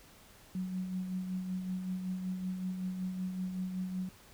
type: tone with tremolo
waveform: sine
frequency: 185 Hz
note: F#3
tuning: in tune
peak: -32 dBFS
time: 0.55-4.09 s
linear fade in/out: 2 ms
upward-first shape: sine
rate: 5.3 Hz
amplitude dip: 45%
effects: pink hiss -58 dBFS RMS until 4.33 s